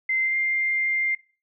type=tone with pitch glide; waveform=sine; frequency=2075 to 2102 Hz; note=C7 to C7; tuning=-15 to +7 cents; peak=-21 dBFS; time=0.09-1.15 s; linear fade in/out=5 ms; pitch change=+22 cents; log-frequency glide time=0.2-0.37 s; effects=noise-tail reverb RT60 0.4 s tail -22 dB re dry